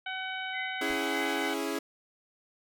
harmonic tone, 754 Hz, F#5, 32 cents sharp, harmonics 1 / 2 / 3 / 4 / 5, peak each -39 / -37 / -40 / -41 / -46 dBFS, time 0.06-1.54 s, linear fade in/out 5 ms
sine tone with tremolo, 2043 Hz, C7, 42 cents flat, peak -34 dBFS, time 0.52-1.51 s, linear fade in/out 50 ms, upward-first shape sine, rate 3.3 Hz, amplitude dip 70%
sawtooth chord, C# minor, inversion none, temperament equal, 277.2 / 329.6 / 415.3 Hz, C#4 / E4 / G#4, 0 / 0 / 0 cents, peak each -31 / -31 / -31 dBFS, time 0.81-1.79 s, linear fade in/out 5 ms
brown noise with exponential decay, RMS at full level -43 dBFS, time 0.89-1.06 s, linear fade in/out 2 ms, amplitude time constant 35 ms
effects none

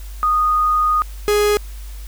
sine / 45% pulse tone pair in turn, 1236 / 415.8 Hz, D#6 / G#4, -12 / +2 cents, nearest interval octave + perfect fifth, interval 1886 cents, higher first, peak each -13 dBFS, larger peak neither, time 0.23-1.02 / 1.28-1.57 s, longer first, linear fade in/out 0 ms, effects added 50 Hz sine -29 dBFS peak until 2.07 s + white hiss -44 dBFS RMS until 2.07 s

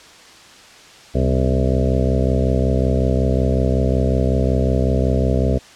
harmonic tone with a mistuned harmonic, 65.41 Hz, C2, in tune, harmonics 1 / 2 / 3 / 4 / 6 / 7 / 8 / 9 / 10, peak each -18 / -21 / -23 / -24 / -26 / -26 / -27 / -28 / -28 dBFS, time 1.14-5.59 s, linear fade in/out 20 ms, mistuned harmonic 1, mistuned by +92 cents, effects white hiss -43 dBFS RMS until 5.75 s + low-pass 6000 Hz 12 dB/octave

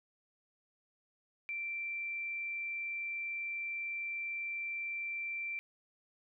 sine tone, 2349 Hz, D7, in tune, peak -36 dBFS, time 1.49-5.59 s, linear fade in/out 0 ms, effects none

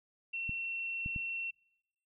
sine tone, 2714 Hz, E7, 50 cents sharp, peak -35 dBFS, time 0.33-1.51 s, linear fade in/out 10 ms
clicks, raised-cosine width 5 ms, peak -28 dBFS, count 3, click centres 0.494 / 1.061 / 1.162 s
effects noise-tail reverb RT60 0.8 s tail -25 dB re dry

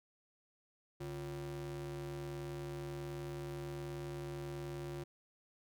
square ring-modulated tone, 103.83 Hz, G#2, in tune, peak -39 dBFS, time 1-5.04 s, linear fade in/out 10 ms, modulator 247 Hz, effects none

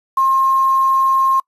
sine tone with quantisation, 1067 Hz, C6, 34 cents sharp, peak -11 dBFS, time 0.17-1.4 s, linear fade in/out 5 ms, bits 6, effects noise-tail reverb RT60 0.1 s tail -26 dB re dry + resampled to 32000 Hz

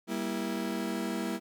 35% pulse chord, E diminished, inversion first, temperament just, 197.78 / 237.3 / 329.6 Hz, G3 / Bb3 / E4, +16 / +31 / 0 cents, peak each -34 dBFS, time 0.07-1.4 s, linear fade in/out 50 ms, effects none

